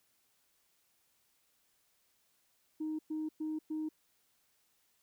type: tone bursts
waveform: sine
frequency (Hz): 311.1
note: D#4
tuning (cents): 0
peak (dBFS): -33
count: 4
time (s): 2.8-3.89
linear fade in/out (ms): 10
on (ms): 190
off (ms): 110
effects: tanh soft clip ceiling -31 dBFS + white hiss -74 dBFS RMS until 5.02 s